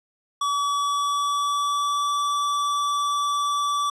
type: tone with pitch glide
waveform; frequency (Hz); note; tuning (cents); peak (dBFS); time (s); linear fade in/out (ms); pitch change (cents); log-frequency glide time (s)
square; 1142 to 1155.9; D6 to D6; -49 to -28; -22; 0.41-3.9; 5; +21; 0.73-2.14
effects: low-pass 8000 Hz 12 dB/octave